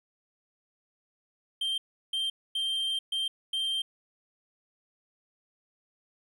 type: tone bursts at uneven times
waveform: triangle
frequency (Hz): 3157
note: G7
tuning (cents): +12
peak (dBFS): -26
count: 5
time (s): 1.61-1.78 / 2.13-2.3 / 2.55-2.99 / 3.12-3.28 / 3.53-3.82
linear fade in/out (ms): 5
effects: none